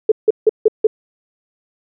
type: tone bursts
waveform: sine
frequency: 434.8 Hz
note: A4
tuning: 21 cents flat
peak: -6 dBFS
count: 5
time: 0.09-0.87 s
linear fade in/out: 5 ms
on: 28 ms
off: 160 ms
effects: none